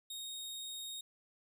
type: tone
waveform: sawtooth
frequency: 3729 Hz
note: A#7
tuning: in tune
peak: -39 dBFS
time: 0.1-1.01 s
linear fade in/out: 5 ms
effects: none